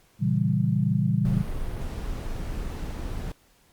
sine chord, A# diminished seventh, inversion none, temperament equal, 116.54 / 138.59 / 164.81 / 196 Hz, A#2 / C#3 / E3 / G3, 0 / 0 / 0 / 0 cents, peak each -26 dBFS, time 0.19-1.45 s, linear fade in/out 50 ms
brown noise, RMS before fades -31 dBFS, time 1.25-3.32 s, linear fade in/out 2 ms
effects pink hiss -61 dBFS RMS until 3.72 s + Opus 48 kbps

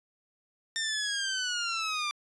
15% pulse linear sweep, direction down, 1816 to 1176 Hz, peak -23 dBFS, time 0.76-2.11 s, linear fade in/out 0 ms, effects resampled to 22050 Hz

